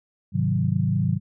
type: chord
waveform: sine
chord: Ab dominant seventh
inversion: none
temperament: equal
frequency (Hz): 103.83 / 130.81 / 155.56 / 185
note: Ab2 / C3 / Eb3 / Gb3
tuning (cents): 0 / 0 / 0 / 0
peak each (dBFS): -25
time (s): 0.32-1.2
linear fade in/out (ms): 50
effects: none